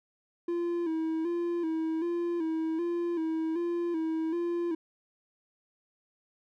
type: tone with vibrato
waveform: triangle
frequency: 332.7 Hz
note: E4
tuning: 16 cents sharp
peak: -26 dBFS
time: 0.48-4.75 s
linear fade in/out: 5 ms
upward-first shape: square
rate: 1.3 Hz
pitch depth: 61 cents each way
effects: none